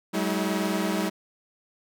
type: tone cluster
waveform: sawtooth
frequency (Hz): 190.8 / 211.6 / 321.8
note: G3 / G#3 / E4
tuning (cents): -47 / +33 / -42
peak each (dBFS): -24 / -26 / -25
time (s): 0.13-1.1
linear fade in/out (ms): 20
effects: none